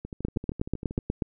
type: two click trains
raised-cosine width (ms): 3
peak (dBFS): -23 / -13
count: 13 / 9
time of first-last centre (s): 0.05-0.988 / 0.25-1.222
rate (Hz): 12.8 / 8.23
effects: none